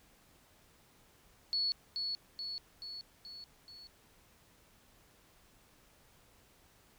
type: tone with echo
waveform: sine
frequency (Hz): 4400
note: C#8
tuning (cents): -14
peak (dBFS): -30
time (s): 1.53-1.72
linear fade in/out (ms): 0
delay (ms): 430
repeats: 5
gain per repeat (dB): -4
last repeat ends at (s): 3.87
effects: pink hiss -65 dBFS RMS until 6.98 s